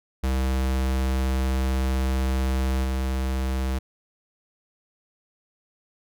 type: tone with level steps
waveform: square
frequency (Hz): 65.41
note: C2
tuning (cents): 0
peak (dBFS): -22 / -24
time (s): 0.23-3.79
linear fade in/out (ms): 10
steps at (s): 2.83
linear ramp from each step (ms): 20
effects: none